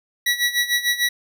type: tone with tremolo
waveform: 25% pulse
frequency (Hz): 1937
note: B6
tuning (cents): -34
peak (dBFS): -12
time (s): 0.26-1.09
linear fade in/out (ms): 5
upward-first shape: sine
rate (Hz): 6.7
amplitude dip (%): 80
effects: none